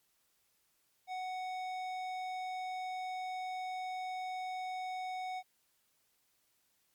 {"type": "tone with tanh clipping", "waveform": "triangle", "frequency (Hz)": 742, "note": "F#5", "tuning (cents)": 5, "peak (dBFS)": -39, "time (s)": [1.07, 5.43], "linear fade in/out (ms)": 50, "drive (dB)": 18, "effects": ["white hiss -75 dBFS RMS until 6.94 s", "MP3 96 kbps"]}